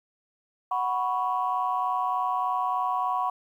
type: chord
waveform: sine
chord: F# suspended fourth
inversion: none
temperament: just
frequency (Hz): 740 / 986.7 / 1110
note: F#5 / B5 / C#6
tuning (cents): 0 / -2 / +2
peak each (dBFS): -28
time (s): 0.71-3.3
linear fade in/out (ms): 5
effects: tanh soft clip ceiling -15 dBFS + 10-bit